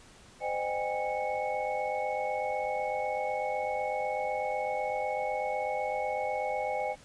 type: tone cluster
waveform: sine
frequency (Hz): 514 / 610 / 769 / 817 / 2206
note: C5 / D#5 / G5 / G#5 / C#7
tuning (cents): -31 / -34 / -33 / -29 / -9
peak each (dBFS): -35 / -35 / -40 / -33 / -40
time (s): 0.4-6.96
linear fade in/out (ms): 50
effects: pink hiss -55 dBFS RMS until 7.04 s + resampled to 22050 Hz